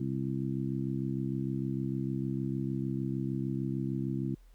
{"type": "harmonic tone", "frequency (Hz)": 66.6, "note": "C2", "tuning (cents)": 31, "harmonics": [2, 3, 4, 5], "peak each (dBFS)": [-34, -36, -37, -38], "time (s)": [0, 4.35], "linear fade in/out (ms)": 5, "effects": ["added 41 Hz sine -53 dBFS peak until 4.54 s", "pink hiss -70 dBFS RMS until 4.54 s"]}